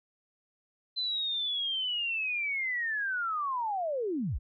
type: linear sweep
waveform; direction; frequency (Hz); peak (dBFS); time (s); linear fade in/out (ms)
sine; down; 4067 to 30.45; -29; 0.96-4.39; 20
effects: none